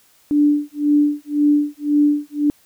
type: tone with tremolo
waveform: sine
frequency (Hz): 293.6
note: D4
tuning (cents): 0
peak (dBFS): -10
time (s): 0.31-2.5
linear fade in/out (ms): 0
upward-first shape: sine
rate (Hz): 1.9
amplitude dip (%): 100
effects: white hiss -55 dBFS RMS until 2.65 s